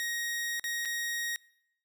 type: tone with dropouts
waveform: sawtooth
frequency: 1880 Hz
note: A#6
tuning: 14 cents sharp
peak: -28 dBFS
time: 0-1.36 s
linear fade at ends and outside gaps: 0 ms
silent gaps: 0.596-0.641 / 0.851-0.856 s
effects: noise-tail reverb RT60 0.8 s tail -25 dB re dry